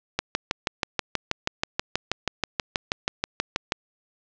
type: click train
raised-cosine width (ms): 0.2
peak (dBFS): -5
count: 23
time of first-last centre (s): 0.19-3.721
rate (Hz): 6.23
effects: low-pass 6000 Hz 12 dB/octave